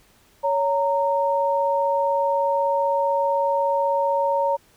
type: tone pair together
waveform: sine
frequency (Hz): 559.1 / 924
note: C#5 / A#5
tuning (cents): +15 / -16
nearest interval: major sixth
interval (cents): 869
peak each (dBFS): -21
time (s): 0.43-4.57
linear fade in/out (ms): 20
effects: pink hiss -57 dBFS RMS until 4.76 s